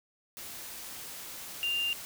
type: tone in noise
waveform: sine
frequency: 2794 Hz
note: F7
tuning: in tune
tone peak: -28 dBFS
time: 1.63-1.93 s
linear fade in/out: 0 ms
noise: white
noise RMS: -43 dBFS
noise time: 0.37-2.05 s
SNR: +12 dB
effects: none